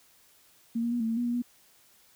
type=tone with pitch steps; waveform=sine; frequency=231.1 / 235.7 / 241.2 / 224.5 / 227.3 / 241.6 / 239 / 242.8 Hz; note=A#3 / A#3 / B3 / A3 / A#3 / B3 / A#3 / B3; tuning=-15 / +19 / -41 / +35 / -43 / -38 / +43 / -29 cents; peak=-26 dBFS; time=0.75-1.422 s; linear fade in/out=10 ms; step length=84 ms; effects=white hiss -61 dBFS RMS until 2.15 s